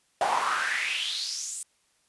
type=noise with high-pass filter sweep; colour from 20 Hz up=brown; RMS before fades=-29 dBFS; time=0.21-1.63 s; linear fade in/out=2 ms; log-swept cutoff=720 to 8800 Hz; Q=5.5; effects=white hiss -68 dBFS RMS until 2.08 s + resampled to 24000 Hz